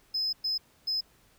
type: tone bursts at uneven times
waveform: triangle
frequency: 5100 Hz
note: D#8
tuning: 42 cents sharp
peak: -25 dBFS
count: 3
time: 0.14-0.33 / 0.44-0.58 / 0.87-1.01 s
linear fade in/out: 10 ms
effects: tanh soft clip ceiling -21 dBFS + pink hiss -63 dBFS RMS until 1.38 s